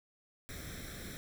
pink noise with comb filter, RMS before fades -45 dBFS, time 0.49-1.17 s, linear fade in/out 0 ms, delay 0.53 ms, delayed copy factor +0.75, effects none

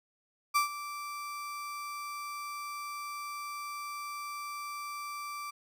35% pulse tone with ADSR envelope, 1170 Hz, D6, 7 cents flat, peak -21 dBFS, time 0.54-5.51 s, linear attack 21 ms, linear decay 120 ms, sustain -15 dB, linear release 13 ms, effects none

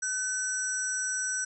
sine tone cluster, 1521 / 5860 / 8000 Hz, F#6 / F#8 / B8, +47 / -18 / +21 cents, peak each -33 / -32 / -34 dBFS, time 0.02-1.45 s, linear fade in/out 10 ms, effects none

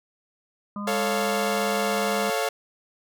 harmonic tone, 204.2 Hz, G#3, 29 cents flat, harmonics 1 / 3 / 5 / 6, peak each -30 / -43 / -39 / -37 dBFS, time 0.76-2.3 s, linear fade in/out 2 ms
sawtooth chord, A augmented, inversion none, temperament equal, 440 / 554.4 / 698.5 Hz, A4 / C#5 / E#5, 0 / 0 / 0 cents, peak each -24 dBFS, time 0.87-2.49 s, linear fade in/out 5 ms
effects none

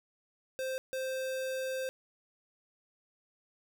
square tone bursts at uneven times, 523 Hz, C5, 1 cent flat, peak -34 dBFS, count 2, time 0.59-0.78 / 0.93-1.89 s, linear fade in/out 0 ms, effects none

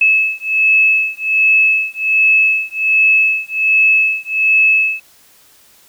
sine beating tone pair, 2597 / 2598.3 Hz, E7 / E7, -26 / -26 cents, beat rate 1.3 Hz, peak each -13 dBFS, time 0.01-5 s, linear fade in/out 5 ms, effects white hiss -48 dBFS RMS until 5.88 s

